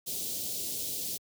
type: band-stop noise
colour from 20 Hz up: white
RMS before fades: -35 dBFS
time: 0.06-1.18 s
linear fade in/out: 20 ms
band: 560 to 3400 Hz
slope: 24 dB/octave
effects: high-pass 80 Hz 12 dB/octave